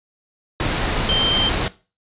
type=tone in noise; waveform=sine; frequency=3136 Hz; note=G7; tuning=in tune; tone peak=-17 dBFS; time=1.09-1.49 s; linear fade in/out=0 ms; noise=pink; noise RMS=-21 dBFS; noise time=0.6-1.68 s; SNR=+1 dB; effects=noise-tail reverb RT60 0.3 s tail -17 dB re dry + resampled to 8000 Hz